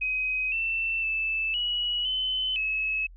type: tone with pitch steps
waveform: sine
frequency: 2523 / 2675 / 2633 / 2922 / 3041 / 2581 Hz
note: D#7 / E7 / E7 / F#7 / F#7 / E7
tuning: +23 / +25 / -3 / -22 / +47 / -37 cents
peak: -25 dBFS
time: 0.01-3.07 s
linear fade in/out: 10 ms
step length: 510 ms
effects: added 42 Hz sine -45 dBFS peak until 3.16 s